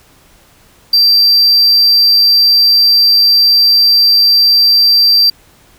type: tone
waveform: triangle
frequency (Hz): 4699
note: D8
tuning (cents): 0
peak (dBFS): -4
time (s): 0.93-5.3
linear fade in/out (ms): 5
effects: pink hiss -46 dBFS RMS until 5.78 s